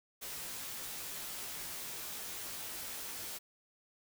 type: noise with comb filter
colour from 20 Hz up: white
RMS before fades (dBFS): -43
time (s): 0.21-3.39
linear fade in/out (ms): 20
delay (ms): 16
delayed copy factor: -0.65
effects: none